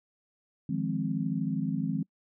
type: chord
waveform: sine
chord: F minor seventh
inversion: third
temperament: equal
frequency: 155.56 / 174.61 / 207.7 / 261.6 Hz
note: Eb3 / F3 / Ab3 / C4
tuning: 0 / 0 / 0 / 0 cents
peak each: -33 dBFS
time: 0.69-2.03 s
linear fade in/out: 5 ms
effects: noise-tail reverb RT60 0.1 s tail -26 dB re dry